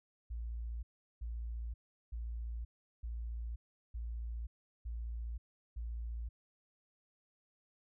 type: tone bursts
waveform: sine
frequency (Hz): 57.5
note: A#1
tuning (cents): -23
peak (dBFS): -38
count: 7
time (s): 0.3-6.29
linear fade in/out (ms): 10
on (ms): 530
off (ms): 380
effects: none